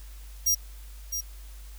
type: tone with echo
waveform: sawtooth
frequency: 5700 Hz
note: F8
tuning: 34 cents sharp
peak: -18 dBFS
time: 0.46-0.55 s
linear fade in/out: 10 ms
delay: 660 ms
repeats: 1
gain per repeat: -8 dB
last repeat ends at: 1.21 s
effects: added 50 Hz sine -41 dBFS peak until 1.78 s + white hiss -54 dBFS RMS until 1.78 s